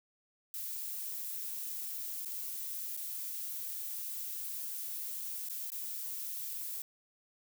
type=noise with dropouts; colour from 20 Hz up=violet; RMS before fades=-40 dBFS; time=0.54-6.82 s; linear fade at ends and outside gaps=1 ms; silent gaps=2.249-2.257 / 2.967-2.973 / 5.487-5.497 / 5.703-5.719 s; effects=none